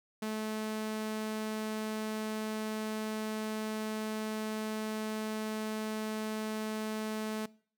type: tone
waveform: sawtooth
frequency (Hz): 216.7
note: A3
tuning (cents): -26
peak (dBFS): -30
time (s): 0.22-7.46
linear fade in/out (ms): 5
effects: noise-tail reverb RT60 0.5 s tail -22 dB re dry